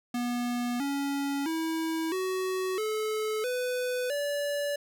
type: tone with pitch steps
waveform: square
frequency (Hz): 242.5 / 280.2 / 323.7 / 374 / 432.1 / 499.2 / 576.8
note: B3 / C#4 / E4 / F#4 / A4 / B4 / D5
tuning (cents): -31 / +19 / -31 / +19 / -31 / +19 / -31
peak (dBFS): -29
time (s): 0.14-4.76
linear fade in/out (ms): 5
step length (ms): 660
effects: none